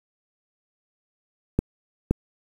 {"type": "clicks", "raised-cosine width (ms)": 3, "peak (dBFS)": -6, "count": 2, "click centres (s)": [1.59, 2.11], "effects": ["7-bit"]}